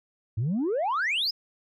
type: exponential sweep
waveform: sine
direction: up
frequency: 100 to 5280 Hz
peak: -22 dBFS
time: 0.37-1.31 s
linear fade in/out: 10 ms
effects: tanh soft clip ceiling -22 dBFS